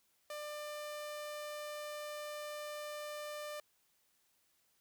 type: tone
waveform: sawtooth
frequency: 596 Hz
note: D5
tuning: 25 cents sharp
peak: -38 dBFS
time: 0.3-3.6 s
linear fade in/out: 2 ms
effects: white hiss -75 dBFS RMS until 4.8 s